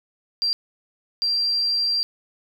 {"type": "tone bursts at uneven times", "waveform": "sine", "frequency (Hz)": 4728, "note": "D8", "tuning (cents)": 11, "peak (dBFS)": -19, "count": 2, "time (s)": [[0.42, 0.53], [1.22, 2.03]], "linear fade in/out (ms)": 0, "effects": ["8-bit"]}